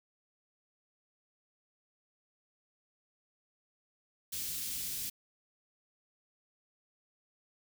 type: band-stop noise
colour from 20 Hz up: white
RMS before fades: -38 dBFS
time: 4.32-5.1 s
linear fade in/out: 10 ms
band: 220 to 3300 Hz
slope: 12 dB/octave
effects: none